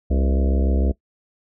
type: harmonic tone with a mistuned harmonic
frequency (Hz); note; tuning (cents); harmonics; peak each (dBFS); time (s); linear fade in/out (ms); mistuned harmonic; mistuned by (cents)
66.6; C2; +31; 1 / 3 / 4 / 5 / 6 / 7 / 8 / 9 / 10; -17 / -27 / -29 / -31 / -33 / -34 / -35 / -36 / -37; 0.1-0.92; 10; 8; -75
effects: noise-tail reverb RT60 0.1 s tail -19 dB re dry